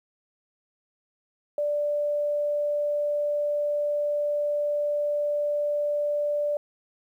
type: tone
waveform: sine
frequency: 587.3 Hz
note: D5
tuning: in tune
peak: -23 dBFS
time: 1.58-6.57 s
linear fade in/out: 2 ms
effects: 10-bit